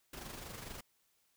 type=noise with amplitude modulation; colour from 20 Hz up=pink; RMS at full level=-45 dBFS; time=0.13-0.81 s; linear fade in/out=5 ms; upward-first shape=sine; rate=24.5 Hz; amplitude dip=50%; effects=white hiss -75 dBFS RMS until 1.36 s